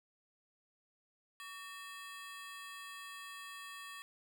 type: ring-modulated tone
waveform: 25% pulse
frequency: 1480 Hz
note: F#6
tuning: in tune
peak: -40 dBFS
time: 1.4-4.02 s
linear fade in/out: 0 ms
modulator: 344 Hz
effects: none